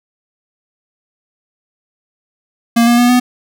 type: tone with pitch steps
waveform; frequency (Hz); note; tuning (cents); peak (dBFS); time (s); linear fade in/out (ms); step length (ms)
square; 233.4 / 238.2 / 243 / 248; A#3 / A#3 / B3 / B3; +2 / +38 / -28 / +7; -8; 2.76-3.2; 10; 110
effects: none